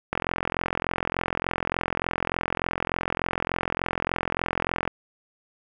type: click train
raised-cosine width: 0.5 ms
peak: -9 dBFS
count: 207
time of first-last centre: 0.13-4.877 s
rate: 43.4 Hz
effects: none